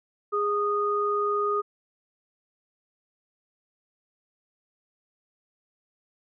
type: tone pair together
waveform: sine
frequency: 412.3 / 1235.5 Hz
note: G#4 / D#6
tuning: -13 / -13 cents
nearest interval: octave + perfect fifth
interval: 1900 cents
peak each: -26 / -25 dBFS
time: 0.32-1.62 s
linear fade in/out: 20 ms
effects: none